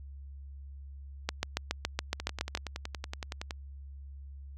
two click trains, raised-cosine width 0.2 ms, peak -12 / -19 dBFS, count 10 / 15, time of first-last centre 1.29-2.551 / 2.2-3.508 s, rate 7.14 / 10.7 Hz, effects added 69 Hz sine -43 dBFS peak until 4.57 s

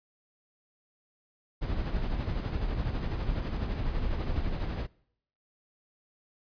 brown noise with tremolo, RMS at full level -29 dBFS, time 1.61-4.87 s, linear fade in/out 20 ms, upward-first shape sine, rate 12 Hz, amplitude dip 45%, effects noise-tail reverb RT60 0.7 s tail -23 dB re dry + resampled to 11025 Hz

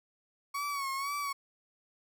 35% pulse tone with vibrato, 1117 Hz, C#6, 13 cents sharp, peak -31 dBFS, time 0.54-1.33 s, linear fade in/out 10 ms, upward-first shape sine, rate 2 Hz, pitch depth 62 cents each way, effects none

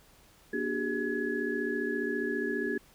sine tone cluster, 238.7 / 293.1 / 375 / 409.9 / 1690 Hz, A#3 / D4 / F#4 / G#4 / G#6, +41 / -3 / +23 / -23 / +30 cents, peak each -36 / -36 / -35 / -35 / -35 dBFS, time 0.53-2.78 s, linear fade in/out 5 ms, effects pink hiss -60 dBFS RMS until 2.94 s

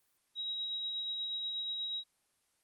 sine tone with tremolo, 3830 Hz, A#7, 46 cents sharp, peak -34 dBFS, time 0.35-2.04 s, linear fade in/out 50 ms, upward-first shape sine, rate 8.3 Hz, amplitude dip 25%, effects white hiss -75 dBFS RMS until 2.63 s + Opus 24 kbps

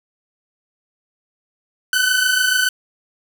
sawtooth tone pair together, 1494 / 1521 Hz, F#6 / F#6, +16 / +47 cents, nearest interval unison, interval 31 cents, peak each -14 dBFS, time 1.93-2.69 s, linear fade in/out 2 ms, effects none

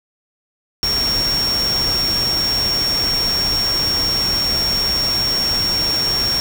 sine tone in noise, 5530 Hz, F8, 18 cents flat, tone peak -16 dBFS, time 0.83-6.4 s, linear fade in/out 0 ms, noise pink, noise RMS -25 dBFS, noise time 0.83-6.4 s, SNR +6 dB, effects none

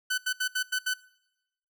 sawtooth tone bursts at uneven times, 1506 Hz, F#6, 30 cents sharp, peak -22 dBFS, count 6, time 0.1-0.18 / 0.26-0.33 / 0.4-0.48 / 0.55-0.63 / 0.72-0.79 / 0.86-0.94 s, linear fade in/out 10 ms, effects noise-tail reverb RT60 0.9 s tail -23 dB re dry

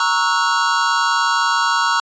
square chord, F# dominant seventh, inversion first, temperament equal with one note detuned, 932.3 / 1108.7 / 1318.5 / 1457.9 Hz, A#5 / C#6 / E6 / F#6, 0 / 0 / 0 / -26 cents, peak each -21 dBFS, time 0-2 s, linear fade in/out 2 ms, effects resampled to 16000 Hz

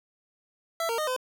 25% pulse tone with pitch steps, 664 / 460.7 / 615 / 510 Hz, E5 / A#4 / D#5 / C5, +12 / -20 / -20 / -44 cents, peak -23 dBFS, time 0.8-1.164 s, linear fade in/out 2 ms, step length 91 ms, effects none

